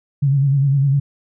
sine tone with vibrato, 138.59 Hz, C#3, in tune, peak -12 dBFS, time 0.22-1 s, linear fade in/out 10 ms, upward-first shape sine, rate 9.9 Hz, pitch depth 64 cents each way, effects none

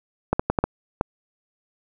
clicks, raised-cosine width 1 ms, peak -5 dBFS, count 6, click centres 0.33 / 0.395 / 0.5 / 0.588 / 0.64 / 1.011 s, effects none

